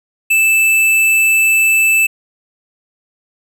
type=tone with tanh clipping; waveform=sine; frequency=2637 Hz; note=E7; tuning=in tune; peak=-10 dBFS; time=0.3-2.07 s; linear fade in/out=10 ms; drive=18 dB; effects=none